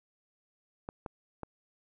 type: clicks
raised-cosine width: 1 ms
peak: -24 dBFS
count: 3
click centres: 0.889 / 1.062 / 1.433 s
effects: none